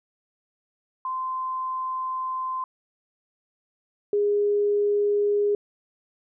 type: tone pair in turn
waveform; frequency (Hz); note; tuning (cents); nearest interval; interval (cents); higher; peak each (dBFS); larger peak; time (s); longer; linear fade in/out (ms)
sine; 1036 / 411.1; C6 / G#4; -17 / -18; octave + major third; 1601; first; -26 / -19; second; 1.05-2.64 / 4.13-5.55; first; 2
effects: none